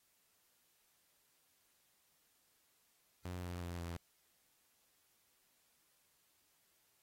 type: tone with pitch steps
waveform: sawtooth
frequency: 90 / 88.4 / 86.83 / 85.29 Hz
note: F#2 / F2 / F2 / F2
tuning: -47 / +22 / -9 / -40 cents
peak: -38 dBFS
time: 3.25-3.97 s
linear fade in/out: 5 ms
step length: 180 ms
effects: white hiss -75 dBFS RMS until 7.02 s + AAC 48 kbps